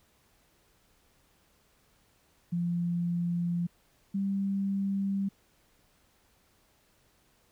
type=tone pair in turn; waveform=sine; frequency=173 / 196.48 Hz; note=F3 / G3; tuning=-16 / +4 cents; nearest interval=major second; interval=220 cents; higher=second; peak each=-27 dBFS; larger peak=neither; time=2.52-3.67 / 4.14-5.29 s; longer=neither; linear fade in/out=10 ms; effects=pink hiss -67 dBFS RMS until 7.51 s